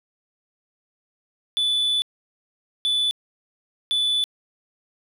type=tone bursts at uneven times; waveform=sine; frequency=3478 Hz; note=A7; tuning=21 cents flat; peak=-16 dBFS; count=3; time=1.57-2.02 / 2.85-3.11 / 3.91-4.24 s; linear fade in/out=0 ms; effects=tanh soft clip ceiling -18 dBFS + 9-bit